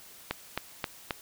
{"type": "click train", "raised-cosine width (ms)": 0.3, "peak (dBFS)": -13, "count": 4, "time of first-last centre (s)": [0.31, 1.108], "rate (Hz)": 3.76, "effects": ["white hiss -51 dBFS RMS until 1.21 s"]}